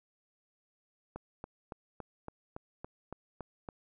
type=click train; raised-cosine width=1 ms; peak=-27 dBFS; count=10; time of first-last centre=1.16-3.688 s; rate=3.56 Hz; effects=none